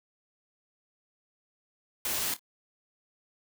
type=noise with echo; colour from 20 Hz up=white; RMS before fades=-31 dBFS; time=2.05-2.34 s; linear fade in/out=2 ms; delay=27 ms; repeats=2; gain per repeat=-14 dB; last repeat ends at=2.394 s; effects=none